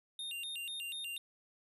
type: tone with vibrato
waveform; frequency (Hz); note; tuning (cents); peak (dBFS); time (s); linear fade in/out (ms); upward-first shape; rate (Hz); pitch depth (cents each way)
square; 3200; G7; +35; -40; 0.19-1.18; 2; square; 4.1; 240
effects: none